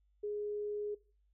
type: tone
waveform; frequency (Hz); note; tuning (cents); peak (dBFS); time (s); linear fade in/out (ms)
sine; 415.9; G#4; +2; -35; 0.23-0.95; 10
effects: noise-tail reverb RT60 0.4 s tail -21 dB re dry + added 50 Hz sine -69 dBFS peak until 1.33 s